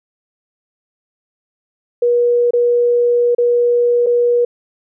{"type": "tone with dropouts", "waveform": "sine", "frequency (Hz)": 481, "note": "B4", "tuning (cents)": -46, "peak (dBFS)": -10, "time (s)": [2.02, 4.45], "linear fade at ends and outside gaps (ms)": 5, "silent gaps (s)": [[2.508, 2.534], [3.349, 3.382], [4.063, 4.067]], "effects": []}